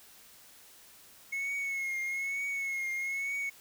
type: tone with vibrato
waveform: triangle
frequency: 2181 Hz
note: C#7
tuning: 29 cents flat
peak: -30 dBFS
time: 1.32-3.5 s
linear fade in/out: 10 ms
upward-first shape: triangle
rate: 1.1 Hz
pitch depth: 52 cents each way
effects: white hiss -56 dBFS RMS until 3.6 s